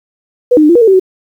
sine tone with pitch steps, 492.3 / 307.2 / 300.8 / 343.3 / 479.9 / 448.6 / 384.8 / 374.3 Hz, B4 / D#4 / D4 / F4 / B4 / A4 / G4 / F#4, -6 / -22 / +42 / -30 / -50 / +34 / -32 / +20 cents, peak -3 dBFS, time 0.51-0.998 s, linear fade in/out 10 ms, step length 61 ms, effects 7-bit

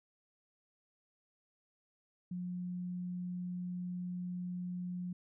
sine tone, 179.1 Hz, F3, 44 cents sharp, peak -37 dBFS, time 2.31-5.13 s, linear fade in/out 5 ms, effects none

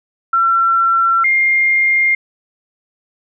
sine tone pair in turn, 1354 / 2117 Hz, E6 / C7, +46 / +20 cents, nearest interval minor sixth, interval 774 cents, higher second, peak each -10 dBFS, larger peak neither, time 0.33-1.24 / 1.24-2.15 s, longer neither, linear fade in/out 5 ms, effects none

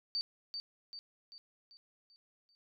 sine tone with echo, 4600 Hz, D8, 37 cents flat, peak -32 dBFS, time 0.15-0.21 s, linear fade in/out 0 ms, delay 390 ms, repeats 6, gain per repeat -6 dB, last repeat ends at 2.55 s, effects none

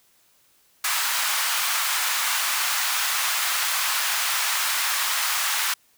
pink high-pass noise, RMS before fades -24 dBFS, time 0.84-5.74 s, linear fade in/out 5 ms, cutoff 1000 Hz, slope 24 dB/octave, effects white hiss -61 dBFS RMS until 5.97 s

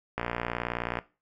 click train, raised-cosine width 0.5 ms, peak -14 dBFS, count 49, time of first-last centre 0.18-0.988 s, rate 59.4 Hz, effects noise-tail reverb RT60 0.3 s tail -18 dB re dry

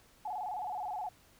sine tone with vibrato, 789 Hz, G5, 11 cents sharp, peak -35 dBFS, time 0.25-1.09 s, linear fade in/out 5 ms, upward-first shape square, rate 19 Hz, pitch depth 130 cents each way, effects pink hiss -63 dBFS RMS until 1.39 s

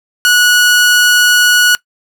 sawtooth tone, 1464 Hz, F#6, 19 cents flat, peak -3 dBFS, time 0.25-1.75 s, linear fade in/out 0 ms, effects noise-tail reverb RT60 0.1 s tail -20 dB re dry

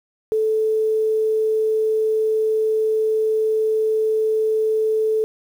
sine tone, 436.8 Hz, A4, 13 cents flat, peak -16 dBFS, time 0.32-5.24 s, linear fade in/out 0 ms, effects 8-bit

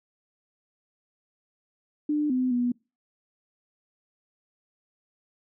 sine tone with pitch steps, 298.4 / 254.9 / 244.1 Hz, D4 / C4 / B3, +28 / -45 / -20 cents, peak -22 dBFS, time 2.09-2.72 s, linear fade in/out 5 ms, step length 210 ms, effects noise-tail reverb RT60 0.3 s tail -26 dB re dry

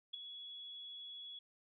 sine tone with ADSR envelope, 3372 Hz, G#7, 26 cents sharp, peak -37 dBFS, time 0.13-1.39 s, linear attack 13 ms, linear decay 6 ms, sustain -10 dB, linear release 4 ms, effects none

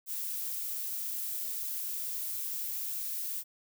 violet noise, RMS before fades -36 dBFS, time 0.06-3.44 s, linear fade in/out 50 ms, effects none

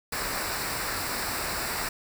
pink noise with comb filter, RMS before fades -31 dBFS, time 0.12-1.89 s, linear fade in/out 5 ms, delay 0.31 ms, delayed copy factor -0.65, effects none

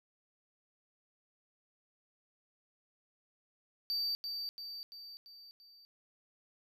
triangle tone with echo, 4630 Hz, D8, 25 cents flat, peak -31 dBFS, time 3.9-4.15 s, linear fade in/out 0 ms, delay 340 ms, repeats 5, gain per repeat -5 dB, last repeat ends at 5.85 s, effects none

